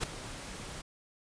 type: noise with ADSR envelope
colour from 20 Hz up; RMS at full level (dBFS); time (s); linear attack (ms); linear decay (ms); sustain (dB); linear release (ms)
pink; -29; 0-0.82; 34; 6; -14; 13
effects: resampled to 22050 Hz